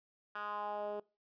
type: tone with band-pass filter sweep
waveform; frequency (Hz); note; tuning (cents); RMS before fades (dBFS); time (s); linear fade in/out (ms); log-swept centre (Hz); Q
10% pulse; 207.7; G#3; 0; -40; 0.35-1; 5; 1500 to 480; 3
effects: noise-tail reverb RT60 0.3 s tail -23 dB re dry + resampled to 11025 Hz